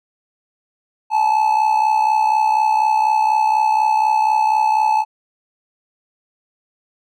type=tone with amplitude modulation; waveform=triangle; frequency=866 Hz; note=A5; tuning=28 cents flat; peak=-8 dBFS; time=1.1-5.05 s; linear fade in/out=50 ms; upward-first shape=sine; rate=64.1 Hz; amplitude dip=65%; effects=none